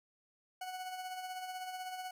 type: tone with tremolo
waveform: 40% pulse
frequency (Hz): 740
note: F#5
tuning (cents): 0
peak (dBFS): -38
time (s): 0.61-2.11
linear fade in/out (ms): 5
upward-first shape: sine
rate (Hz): 16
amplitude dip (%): 45
effects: none